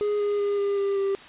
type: tone with pitch steps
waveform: triangle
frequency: 415.3 / 410.8 / 406.3 / 401.8 / 397.5 / 393.1 Hz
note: G#4 / G#4 / G#4 / G4 / G4 / G4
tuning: 0 / -19 / -38 / +43 / +24 / +5 cents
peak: -20 dBFS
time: 0.01-1.15 s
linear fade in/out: 0 ms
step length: 190 ms
effects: white hiss -45 dBFS RMS until 1.28 s + resampled to 8000 Hz